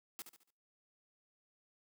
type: noise with echo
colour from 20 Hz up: white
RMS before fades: -45 dBFS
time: 0.19-0.22 s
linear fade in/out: 0 ms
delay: 71 ms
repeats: 4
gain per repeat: -8 dB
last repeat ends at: 0.504 s
effects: noise-tail reverb RT60 0.5 s tail -25 dB re dry + high-pass 150 Hz 12 dB/octave